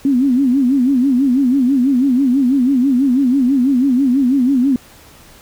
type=tone with vibrato; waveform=sine; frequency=261.6 Hz; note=C4; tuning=in tune; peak=-10 dBFS; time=0.05-4.76 s; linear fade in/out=2 ms; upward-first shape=sine; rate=6.1 Hz; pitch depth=140 cents each way; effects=pink hiss -43 dBFS RMS until 5.41 s